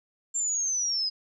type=linear sweep; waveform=sine; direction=down; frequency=7370 to 4957 Hz; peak=-25 dBFS; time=0.34-1.1 s; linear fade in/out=20 ms; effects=none

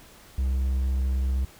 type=tone; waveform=triangle; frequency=65.41 Hz; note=C2; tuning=in tune; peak=-20 dBFS; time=0.38-1.45 s; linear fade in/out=5 ms; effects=pink hiss -51 dBFS RMS until 1.59 s

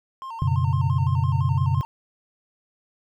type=tone with vibrato; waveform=triangle; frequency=983 Hz; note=B5; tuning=8 cents flat; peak=-30 dBFS; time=0.22-1.85 s; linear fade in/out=0 ms; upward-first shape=square; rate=5.9 Hz; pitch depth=130 cents each way
type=chord; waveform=sine; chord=F# suspended fourth; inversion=none; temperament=equal with one note detuned; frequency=92.5 / 123.47 / 141.75 Hz; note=F#2 / B2 / C#3; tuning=0 / 0 / +39 cents; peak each=-23 dBFS; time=0.42-1.81 s; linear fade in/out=0 ms
effects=none

